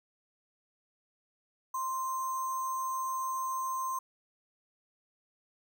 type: tone with sample-and-hold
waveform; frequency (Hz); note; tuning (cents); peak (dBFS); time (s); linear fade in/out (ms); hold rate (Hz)
sine; 1046.5; C6; 0; -31; 1.74-3.99; 5; 7350
effects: none